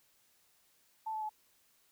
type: tone with pitch steps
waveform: sine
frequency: 880 / 868.9 / 857.9 Hz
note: A5 / A5 / A5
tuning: 0 / -22 / -44 cents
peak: -35 dBFS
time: 1.06-1.294 s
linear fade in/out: 10 ms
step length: 78 ms
effects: white hiss -70 dBFS RMS until 1.91 s